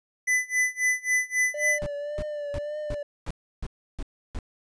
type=tone with tremolo; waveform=square; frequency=2003 Hz; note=B6; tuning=24 cents sharp; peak=-20 dBFS; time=0.27-1.79 s; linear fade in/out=10 ms; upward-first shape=sine; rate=3.7 Hz; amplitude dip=95%
type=tone with vibrato; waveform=triangle; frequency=590 Hz; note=D5; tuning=8 cents sharp; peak=-28 dBFS; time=1.54-3.03 s; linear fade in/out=5 ms; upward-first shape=triangle; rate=1.8 Hz; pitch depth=52 cents each way
type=noise bursts; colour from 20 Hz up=brown; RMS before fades=-31 dBFS; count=8; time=1.82-4.388 s; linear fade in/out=0 ms; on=41 ms; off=320 ms
effects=resampled to 22050 Hz